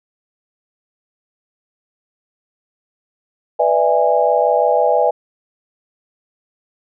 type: chord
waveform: sine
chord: E dominant seventh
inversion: second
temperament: just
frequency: 494.4 / 593.3 / 659.3 / 824.1 Hz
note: B4 / D5 / E5 / G#5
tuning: +2 / +18 / 0 / -14 cents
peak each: -17 dBFS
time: 3.59-5.11 s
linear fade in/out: 10 ms
effects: none